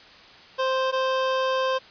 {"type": "tone pair in turn", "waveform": "25% pulse", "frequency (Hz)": [523.3, 523.3], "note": ["C5", "C5"], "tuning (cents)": [0, 0], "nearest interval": "unison", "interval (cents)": 0, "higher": "neither", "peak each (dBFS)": -18, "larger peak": "neither", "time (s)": [[0.58, 0.92], [0.92, 1.79]], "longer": "second", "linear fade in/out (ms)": 20, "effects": ["white hiss -48 dBFS RMS until 1.9 s", "resampled to 11025 Hz"]}